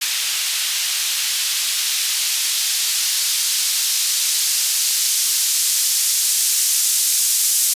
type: noise with band-pass filter sweep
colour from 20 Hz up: blue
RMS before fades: -19 dBFS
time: 0.01-7.74 s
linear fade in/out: 10 ms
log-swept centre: 3000 to 6800 Hz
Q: 0.94
effects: resampled to 32000 Hz